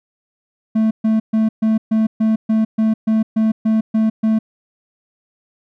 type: tone bursts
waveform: triangle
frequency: 220 Hz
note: A3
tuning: in tune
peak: -10 dBFS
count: 13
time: 0.75-4.39 s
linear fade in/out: 10 ms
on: 160 ms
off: 130 ms
effects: none